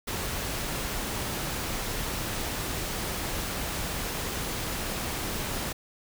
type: noise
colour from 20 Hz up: pink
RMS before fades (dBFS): -32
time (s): 0.07-5.73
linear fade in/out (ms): 10
effects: none